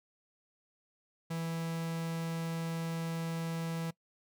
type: tone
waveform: 45% pulse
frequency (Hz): 164.81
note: E3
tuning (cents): 0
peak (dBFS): -34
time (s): 1.3-3.91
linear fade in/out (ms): 10
effects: noise-tail reverb RT60 0.1 s tail -22 dB re dry